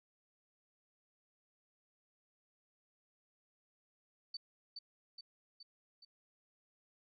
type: tone with echo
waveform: sine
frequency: 4554 Hz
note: C#8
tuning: 46 cents sharp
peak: -40 dBFS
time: 4.34-4.37 s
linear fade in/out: 5 ms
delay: 420 ms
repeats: 4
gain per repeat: -4 dB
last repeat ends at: 6.05 s
effects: none